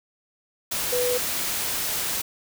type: tone in noise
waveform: sine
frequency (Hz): 493.9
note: B4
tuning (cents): 0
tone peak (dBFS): -22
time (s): 0.92-1.18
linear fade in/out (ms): 10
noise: white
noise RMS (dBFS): -27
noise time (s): 0.71-2.22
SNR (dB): +2
effects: none